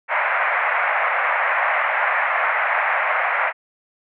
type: band-pass noise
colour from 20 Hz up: white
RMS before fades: -20 dBFS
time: 0.08-3.53 s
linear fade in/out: 50 ms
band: 590 to 2200 Hz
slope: 48 dB/octave
effects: none